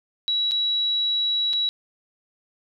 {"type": "tone with dropouts", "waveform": "sine", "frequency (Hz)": 3900, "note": "B7", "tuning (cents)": -23, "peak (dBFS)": -20, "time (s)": [0.28, 1.69], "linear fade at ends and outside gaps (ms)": 0, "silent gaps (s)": [[0.511, 0.518], [1.531, 1.535]], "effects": []}